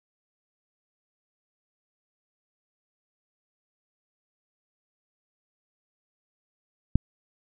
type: click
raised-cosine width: 5 ms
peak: -6 dBFS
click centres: 6.956 s
effects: none